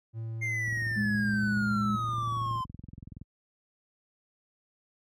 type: tone with pitch glide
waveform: triangle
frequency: 112.8 to 115.5 Hz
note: A2 to A#2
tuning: +44 to -16 cents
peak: -31 dBFS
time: 0.13-2.62 s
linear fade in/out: 50 ms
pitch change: +40 cents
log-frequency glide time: 0.68-2.38 s
type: exponential sweep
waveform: triangle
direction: down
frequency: 2124 to 1022 Hz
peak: -28 dBFS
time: 0.41-2.65 s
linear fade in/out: 20 ms
type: click train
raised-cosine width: 5 ms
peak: -30 dBFS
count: 55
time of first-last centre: 0.68-3.215 s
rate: 21.3 Hz
type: tone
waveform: sine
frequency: 207.7 Hz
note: G#3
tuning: in tune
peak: -27 dBFS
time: 0.96-1.97 s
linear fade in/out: 20 ms
effects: high-pass 60 Hz 12 dB/octave